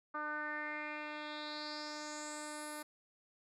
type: tone with low-pass filter sweep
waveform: 10% pulse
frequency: 300.8 Hz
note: D4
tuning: 42 cents sharp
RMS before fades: -43 dBFS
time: 0.14-2.83 s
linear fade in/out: 10 ms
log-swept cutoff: 1300 to 12000 Hz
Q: 4.8
effects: none